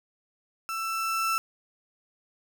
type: tone with level ramp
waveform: 35% pulse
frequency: 1331 Hz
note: E6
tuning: 16 cents sharp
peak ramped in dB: -29 to -22 dBFS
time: 0.69-1.38 s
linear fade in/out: 0 ms
effects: none